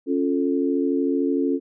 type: chord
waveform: sine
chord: Db augmented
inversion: none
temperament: equal with one note detuned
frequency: 275.9 / 349.2 / 440 Hz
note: Db4 / F4 / A4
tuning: -8 / 0 / 0 cents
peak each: -21 / -25 / -26 dBFS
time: 0.06-1.6 s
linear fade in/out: 50 ms
effects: none